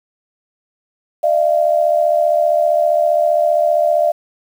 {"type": "tone pair together", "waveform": "sine", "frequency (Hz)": [606, 681.2], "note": ["D#5", "F5"], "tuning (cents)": [-46, -43], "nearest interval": "major second", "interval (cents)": 203, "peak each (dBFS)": -14, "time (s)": [1.23, 4.12], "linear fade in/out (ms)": 10, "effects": ["7-bit"]}